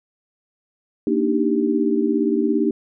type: chord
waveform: sine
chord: Eb major seventh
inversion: second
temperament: equal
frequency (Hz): 233.1 / 293.7 / 311.1 / 392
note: Bb3 / D4 / Eb4 / G4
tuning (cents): 0 / 0 / 0 / 0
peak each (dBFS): -22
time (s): 1.07-2.71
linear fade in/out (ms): 2
effects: none